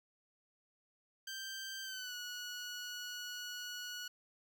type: tone with pitch glide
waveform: 15% pulse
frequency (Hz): 1568 to 1463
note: G6 to F#6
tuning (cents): 0 to -20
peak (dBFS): -36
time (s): 1.27-4.08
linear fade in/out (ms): 5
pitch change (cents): -120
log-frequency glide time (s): 1.83-2.15
effects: none